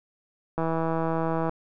click train, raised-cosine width 1 ms, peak -14 dBFS, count 150, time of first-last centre 0.58-1.494 s, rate 163 Hz, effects none

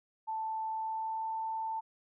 sine tone with pitch glide, 882 to 889.2 Hz, A5 to A5, +4 to +18 cents, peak -33 dBFS, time 0.27-1.81 s, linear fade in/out 20 ms, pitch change +14 cents, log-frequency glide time 0.71-1.33 s, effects none

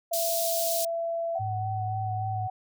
sine tone, 670 Hz, E5, 28 cents sharp, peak -27 dBFS, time 0.11-1.39 s, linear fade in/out 10 ms
white high-pass noise, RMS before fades -30 dBFS, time 0.13-0.85 s, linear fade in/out 5 ms, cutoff 3700 Hz, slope 24 dB/octave
sine tone with vibrato, 753 Hz, F#5, 30 cents sharp, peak -30 dBFS, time 1.35-2.5 s, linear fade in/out 5 ms, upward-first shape sine, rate 3.5 Hz, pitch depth 23 cents each way
sine tone with pitch glide, 105.4 to 106.19 Hz, G#2 to G#2, +26 to +39 cents, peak -30 dBFS, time 1.39-2.48 s, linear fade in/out 20 ms, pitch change +13 cents, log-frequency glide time 1.82-1.89 s
effects none

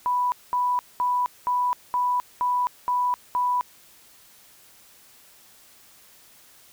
sine tone bursts, 987.8 Hz, B5, in tune, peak -20 dBFS, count 8, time 0.06-3.61 s, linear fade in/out 0 ms, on 260 ms, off 210 ms, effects white hiss -53 dBFS RMS until 6.72 s

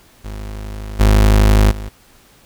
35% pulse tone with level steps, 51.91 Hz, G#1, in tune, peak -24 / -6 / -23 dBFS, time 0.24-1.89 s, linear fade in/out 10 ms, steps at 0.99 / 1.7 s, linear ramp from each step 20 ms, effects pink hiss -49 dBFS RMS until 2.45 s

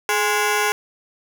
15% pulse ring-modulated tone, 622.3 Hz, D#5, in tune, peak -8 dBFS, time 0.09-0.72 s, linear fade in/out 0 ms, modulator 200 Hz, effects none

